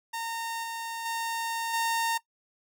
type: tone with level steps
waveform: sawtooth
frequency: 917 Hz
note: A#5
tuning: 29 cents flat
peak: -28 / -30 / -26 / -22 dBFS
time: 0.13-2.18 s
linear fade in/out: 10 ms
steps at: 0.63 / 1.05 / 1.73 s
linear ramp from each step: 10 ms
effects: noise-tail reverb RT60 0.1 s tail -18 dB re dry